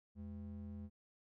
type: ring-modulated tone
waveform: triangle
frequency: 146.83 Hz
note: D3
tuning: in tune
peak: -40 dBFS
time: 0.15-0.9 s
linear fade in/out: 50 ms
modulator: 62.8 Hz
effects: none